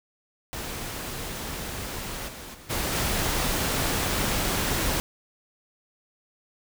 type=noise with level steps; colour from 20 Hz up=pink; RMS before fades=-34 / -40 / -47 / -28 / -26 dBFS; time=0.53-5 s; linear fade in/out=0 ms; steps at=2.27 / 2.53 / 2.69 / 2.92 s; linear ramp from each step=20 ms; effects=none